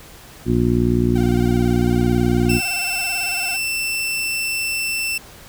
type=harmonic tone; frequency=59.5 Hz; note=A#1; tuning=36 cents sharp; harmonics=1 / 2 / 3 / 4 / 5 / 6; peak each=-23 / -20 / -24 / -19 / -24 / -21 dBFS; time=0.45-2.61 s; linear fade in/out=50 ms
type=tone with vibrato; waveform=sawtooth; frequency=740 Hz; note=F#5; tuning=in tune; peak=-27 dBFS; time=1.15-3.57 s; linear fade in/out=10 ms; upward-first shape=square; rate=18 Hz; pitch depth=68 cents each way
type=tone; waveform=sawtooth; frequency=2675 Hz; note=E7; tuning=25 cents sharp; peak=-17 dBFS; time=2.49-5.18 s; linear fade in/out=5 ms
effects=pink hiss -42 dBFS RMS until 5.48 s